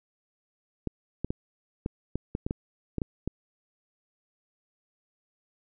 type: clicks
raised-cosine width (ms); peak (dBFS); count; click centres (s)
3; -16; 11; 0.873 / 1.246 / 1.305 / 1.861 / 2.156 / 2.351 / 2.465 / 2.509 / 2.983 / 3.018 / 3.276
effects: none